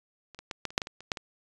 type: clicks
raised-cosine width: 0.2 ms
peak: -30 / -25 / -17 / -13 / -28 / -6 / -15 / -22 / -29 / -10 / -20 dBFS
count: 11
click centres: 0.347 / 0.39 / 0.512 / 0.653 / 0.705 / 0.779 / 0.818 / 0.871 / 1.006 / 1.118 / 1.172 s
effects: resampled to 22050 Hz